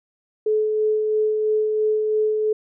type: tone with tremolo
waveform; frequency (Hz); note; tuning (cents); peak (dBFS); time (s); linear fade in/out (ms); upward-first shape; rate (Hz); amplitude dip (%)
sine; 430; A4; -40; -16; 0.46-2.53; 5; sine; 3; 30
effects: none